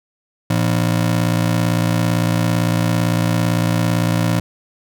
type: ring-modulated tone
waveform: 35% pulse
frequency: 140 Hz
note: C#3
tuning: 18 cents sharp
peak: -10 dBFS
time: 0.5-4.4 s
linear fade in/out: 2 ms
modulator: 28.9 Hz
effects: none